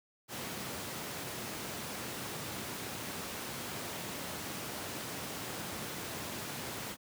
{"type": "high-pass noise", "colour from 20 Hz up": "pink", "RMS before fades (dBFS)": -41, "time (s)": [0.28, 6.97], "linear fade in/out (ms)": 50, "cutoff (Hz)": 110, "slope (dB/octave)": 12, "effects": ["high-pass 60 Hz 12 dB/octave"]}